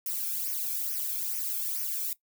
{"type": "noise with flanger", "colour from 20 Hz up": "violet", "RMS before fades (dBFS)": -32, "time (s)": [0.06, 2.13], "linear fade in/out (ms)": 2, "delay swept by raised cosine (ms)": [0.25, 1.07], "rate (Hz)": 2.3, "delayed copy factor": -0.7, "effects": ["noise-tail reverb RT60 0.1 s tail -18 dB re dry"]}